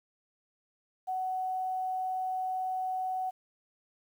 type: tone with quantisation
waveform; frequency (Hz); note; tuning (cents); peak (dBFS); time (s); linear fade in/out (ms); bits
sine; 747; F#5; +16; -30; 1.07-3.31; 20; 10
effects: none